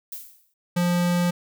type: noise with exponential decay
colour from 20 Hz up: violet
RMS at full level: -32 dBFS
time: 0.12-0.54 s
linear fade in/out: 5 ms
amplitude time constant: 90 ms
type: tone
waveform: square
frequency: 175.6 Hz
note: F3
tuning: 10 cents sharp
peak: -20 dBFS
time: 0.76-1.31 s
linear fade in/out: 10 ms
effects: none